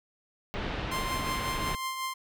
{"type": "low-pass noise", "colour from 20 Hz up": "pink", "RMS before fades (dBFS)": -34, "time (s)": [0.54, 1.75], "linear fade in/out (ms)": 0, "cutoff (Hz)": 3700, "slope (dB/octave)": 24}
{"type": "tone with tremolo", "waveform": "sawtooth", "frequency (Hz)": 1050, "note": "C6", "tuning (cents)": 6, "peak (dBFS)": -26, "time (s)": [0.91, 2.14], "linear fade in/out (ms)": 10, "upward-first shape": "triangle", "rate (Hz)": 5.5, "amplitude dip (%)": 50}
{"effects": []}